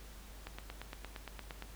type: click train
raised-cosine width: 0.3 ms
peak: -27 dBFS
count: 11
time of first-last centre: 0.47-1.623 s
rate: 8.67 Hz
effects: added 50 Hz sine -50 dBFS peak until 1.75 s + pink hiss -56 dBFS RMS until 1.75 s